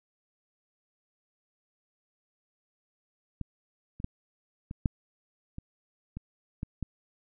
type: clicks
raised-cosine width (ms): 5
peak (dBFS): -22 / -29 / -18 / -25 / -12 / -26 / -25 / -21 / -20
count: 9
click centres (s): 3.413 / 4.001 / 4.044 / 4.711 / 4.858 / 5.584 / 6.17 / 6.631 / 6.827
effects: none